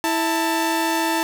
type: tone pair together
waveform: sawtooth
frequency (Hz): 327.7 / 889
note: E4 / A5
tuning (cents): -10 / +18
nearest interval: octave + perfect fourth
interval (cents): 1728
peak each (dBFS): -18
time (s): 0.04-1.23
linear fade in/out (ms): 0
effects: none